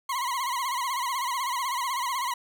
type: tone with vibrato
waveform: 40% pulse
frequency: 1025 Hz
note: C6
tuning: 36 cents flat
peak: -26 dBFS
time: 0.09-2.34 s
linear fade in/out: 5 ms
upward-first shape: sine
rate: 16 Hz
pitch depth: 120 cents each way
effects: none